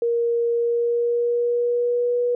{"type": "tone with pitch glide", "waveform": "sine", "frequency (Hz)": [469.4, 485.7], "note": ["A#4", "B4"], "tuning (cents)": [12, -29], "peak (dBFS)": -18, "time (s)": [0.02, 2.35], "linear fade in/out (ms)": 2, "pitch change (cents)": 59, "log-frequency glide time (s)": [0.51, 2.19], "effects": []}